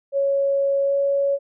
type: tone with pitch glide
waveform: sine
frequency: 554.4 to 558.3 Hz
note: C#5 to C#5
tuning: 0 to +12 cents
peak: -17 dBFS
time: 0.12-1.39 s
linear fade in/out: 50 ms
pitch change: +12 cents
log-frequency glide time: 0.84-0.94 s
effects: none